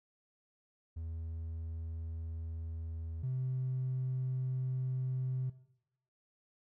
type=tone pair in turn; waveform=triangle; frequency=81.6 / 129.21 Hz; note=E2 / C3; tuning=-17 / -21 cents; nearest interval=minor sixth; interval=796 cents; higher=second; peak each=-36 / -29 dBFS; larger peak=second; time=0.96-3.23 / 3.23-5.5 s; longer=neither; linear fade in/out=10 ms; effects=noise-tail reverb RT60 0.8 s tail -20 dB re dry + tanh soft clip ceiling -30 dBFS